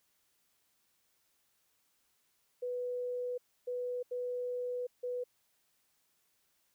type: tone bursts at uneven times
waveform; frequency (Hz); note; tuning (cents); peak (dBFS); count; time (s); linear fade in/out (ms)
sine; 493.9; B4; 0; -34; 4; 2.62-3.38 / 3.67-4.03 / 4.11-4.87 / 5.03-5.24; 10
effects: white hiss -75 dBFS RMS until 6.74 s

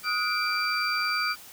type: tone cluster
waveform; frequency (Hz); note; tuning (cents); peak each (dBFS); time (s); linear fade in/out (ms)
sine; 1253 / 1449 / 2345 / 4681; D#6 / F#6 / D7 / D8; +12 / -37 / -3 / -7; -30; 0.03-1.36; 50
effects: white hiss -47 dBFS RMS until 1.52 s

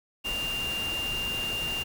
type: tone in noise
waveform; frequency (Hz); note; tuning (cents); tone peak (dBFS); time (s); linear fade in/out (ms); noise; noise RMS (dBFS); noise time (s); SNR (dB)
sine; 2794; F7; 0; -29; 0.24-1.84; 20; pink; -37; 0.24-1.84; +5
effects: none

